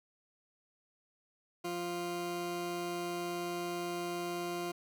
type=tone pair together; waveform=20% pulse; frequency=174.5 / 349 Hz; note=F3 / F4; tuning=-1 / -1 cents; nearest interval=octave; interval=1200 cents; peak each=-38 / -33 dBFS; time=1.64-4.72 s; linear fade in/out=10 ms; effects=none